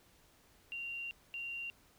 sine tone bursts at uneven times, 2767 Hz, F7, 17 cents flat, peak -39 dBFS, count 2, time 0.72-1.11 / 1.34-1.7 s, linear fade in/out 0 ms, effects pink hiss -66 dBFS RMS until 1.98 s

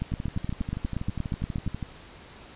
two click trains, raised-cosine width 5 ms, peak -16 / -19 dBFS, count 15 / 22, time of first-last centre 0.02-1.677 / 0.12-1.827 s, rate 8.45 / 12.3 Hz, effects pink hiss -48 dBFS RMS until 2.55 s + resampled to 8000 Hz

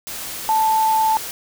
sine tone in noise, 880 Hz, A5, in tune, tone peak -14 dBFS, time 0.49-1.17 s, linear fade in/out 0 ms, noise white, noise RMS -30 dBFS, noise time 0.07-1.31 s, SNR +13 dB, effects none

